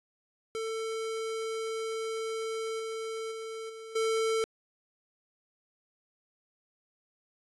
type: tone with level steps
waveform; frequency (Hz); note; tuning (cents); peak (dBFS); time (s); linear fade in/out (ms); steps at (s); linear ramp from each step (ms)
square; 446; A4; +23; -33 / -35 / -38 / -43 / -27; 0.55-4.44; 0; 2.79 / 3.31 / 3.69 / 3.95; 10
effects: resampled to 24000 Hz